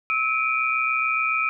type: tone cluster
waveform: sine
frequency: 1297 / 2337 / 2464 Hz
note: E6 / D7 / D#7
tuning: -28 / -9 / -17 cents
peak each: -24 / -25 / -25 dBFS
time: 0.1-1.49 s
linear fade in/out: 0 ms
effects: none